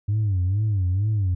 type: tone with vibrato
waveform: sine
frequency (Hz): 98.7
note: G2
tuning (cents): +12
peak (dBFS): -17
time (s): 0.08-1.35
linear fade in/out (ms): 10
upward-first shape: sine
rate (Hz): 2.2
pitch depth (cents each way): 170
effects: tanh soft clip ceiling -17 dBFS